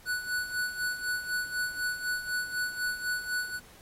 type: tone with tremolo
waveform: square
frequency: 1480 Hz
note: F#6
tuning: in tune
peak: -28 dBFS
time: 0.05-3.6 s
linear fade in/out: 50 ms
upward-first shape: sine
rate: 4 Hz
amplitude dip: 70%
effects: pink hiss -55 dBFS RMS until 3.81 s + AAC 48 kbps